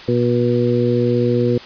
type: harmonic tone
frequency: 121 Hz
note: B2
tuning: 35 cents flat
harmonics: 1 / 2 / 3 / 4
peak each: -19 / -19 / -19 / -19 dBFS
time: 0.08-1.58 s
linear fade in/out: 5 ms
effects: white hiss -36 dBFS RMS until 1.65 s + resampled to 11025 Hz